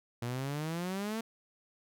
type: exponential sweep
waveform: sawtooth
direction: up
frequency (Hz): 116.8 to 229.7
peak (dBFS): -30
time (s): 0.22-1.21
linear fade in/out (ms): 5
effects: none